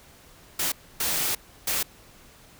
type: noise bursts at uneven times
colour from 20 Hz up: white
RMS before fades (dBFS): -26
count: 3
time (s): 0.59-0.72 / 1-1.35 / 1.67-1.83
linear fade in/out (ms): 5
effects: pink hiss -52 dBFS RMS until 2.59 s